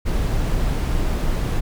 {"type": "noise", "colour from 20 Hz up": "brown", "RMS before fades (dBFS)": -20, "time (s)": [0.05, 1.61], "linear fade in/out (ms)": 20, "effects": []}